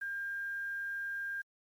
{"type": "tone with quantisation", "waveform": "sine", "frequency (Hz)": 1602, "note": "G6", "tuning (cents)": 37, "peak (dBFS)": -35, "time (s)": [0.01, 1.42], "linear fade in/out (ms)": 10, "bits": 10, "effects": ["MP3 96 kbps"]}